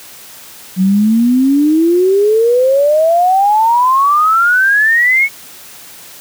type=exponential sweep; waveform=sine; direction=up; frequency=182.3 to 2233 Hz; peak=-7 dBFS; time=0.76-5.29 s; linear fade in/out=50 ms; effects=white hiss -35 dBFS RMS until 6.2 s + high-pass 80 Hz 12 dB/octave